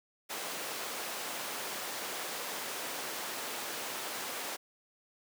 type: high-pass noise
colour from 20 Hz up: pink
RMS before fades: -39 dBFS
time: 0.29-4.57 s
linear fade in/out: 20 ms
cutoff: 430 Hz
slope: 12 dB/octave
effects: none